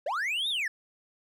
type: linear two-way sweep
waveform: triangle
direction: up then down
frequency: 500 to 3798 to 1658 Hz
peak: -26 dBFS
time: 0.06-0.68 s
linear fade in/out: 5 ms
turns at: 0.49 s
effects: none